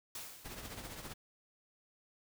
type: noise with exponential decay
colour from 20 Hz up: white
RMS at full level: -43 dBFS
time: 0.15-0.94 s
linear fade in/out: 2 ms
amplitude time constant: 170 ms
type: noise with tremolo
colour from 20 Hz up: pink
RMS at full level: -44 dBFS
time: 0.44-1.14 s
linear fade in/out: 20 ms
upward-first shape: triangle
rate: 15 Hz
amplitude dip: 60%
effects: none